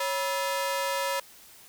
sawtooth ring-modulated tone, 762 Hz, G5, 49 cents flat, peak -20 dBFS, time 0-1.2 s, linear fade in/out 5 ms, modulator 211 Hz, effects white hiss -52 dBFS RMS until 1.68 s

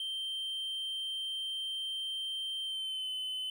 triangle tone with pitch glide, 3136 to 3040 Hz, G7 to F#7, 0 to +46 cents, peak -33 dBFS, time 0-3.5 s, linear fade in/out 2 ms, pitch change -54 cents, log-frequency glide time 2.63-3.09 s, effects none

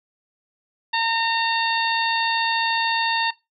harmonic tone with a mistuned harmonic, 914 Hz, A#5, 34 cents flat, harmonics 1 / 2 / 3 / 4 / 5, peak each -22 / -25 / -27 / -28 / -29 dBFS, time 0.93-3.31 s, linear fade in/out 10 ms, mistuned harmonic 5, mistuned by -38 cents, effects noise-tail reverb RT60 0.2 s tail -18 dB re dry

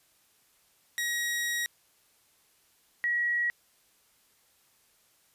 sawtooth / sine tone pair in turn, 1900 / 1914.3 Hz, A#6 / A#6, +33 / +45 cents, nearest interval unison, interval 12 cents, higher second, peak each -25 dBFS, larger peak neither, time 0.98-1.66 / 3.04-3.5 s, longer first, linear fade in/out 0 ms, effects white hiss -66 dBFS RMS until 5.34 s + resampled to 32000 Hz

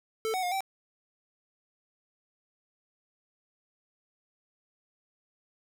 square tone with pitch steps, 442.3 / 746 / 715 / 773 Hz, A4 / F#5 / F5 / G5, +9 / +14 / +41 / -24 cents, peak -29 dBFS, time 0.25-0.606 s, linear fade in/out 0 ms, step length 89 ms, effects none

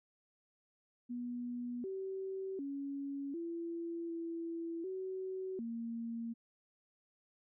sine tone with pitch steps, 243.2 / 383.3 / 279 / 337 / 333.4 / 376.6 / 231.1 Hz, B3 / G4 / C#4 / E4 / E4 / F#4 / A#3, -26 / -39 / +11 / +38 / +20 / +31 / -15 cents, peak -38 dBFS, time 1.09-6.34 s, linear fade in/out 20 ms, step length 750 ms, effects none

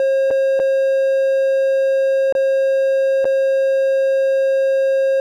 triangle tone with dropouts, 538 Hz, C5, 48 cents sharp, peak -11 dBFS, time 0-5.2 s, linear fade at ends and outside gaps 1 ms, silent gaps 0.305-0.31 / 0.593-0.599 / 2.325-2.351 / 3.245-3.253 s, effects none

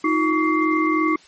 sine tone cluster, 314.9 / 357.9 / 1134 / 2095 Hz, D#4 / F4 / C#6 / C7, +21 / +42 / +39 / +2 cents, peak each -19 / -26 / -21 / -25 dBFS, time 0.04-1.16 s, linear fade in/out 5 ms, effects white hiss -50 dBFS RMS until 1.27 s + MP3 32 kbps

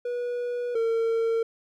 triangle tone pair in turn, 486 / 455.5 Hz, B4 / A#4, -28 / -40 cents, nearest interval minor second, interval 112 cents, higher first, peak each -25 / -20 dBFS, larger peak second, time 0.05-0.75 / 0.75-1.43 s, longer first, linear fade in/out 5 ms, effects none

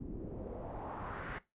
pink noise with low-pass filter sweep, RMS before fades -43 dBFS, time 0-1.39 s, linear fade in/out 10 ms, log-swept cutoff 260 to 1900 Hz, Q 2.4, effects noise-tail reverb RT60 0.2 s tail -17 dB re dry + resampled to 8000 Hz

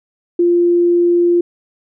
sine tone, 347.5 Hz, F4, 9 cents flat, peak -9 dBFS, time 0.39-1.41 s, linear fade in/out 5 ms, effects none

